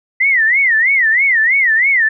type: tone with vibrato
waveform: sine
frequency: 1975.5 Hz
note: B6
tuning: in tune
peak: -9 dBFS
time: 0.2-2.09 s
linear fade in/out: 10 ms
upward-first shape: sine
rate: 3.1 Hz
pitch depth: 210 cents each way
effects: none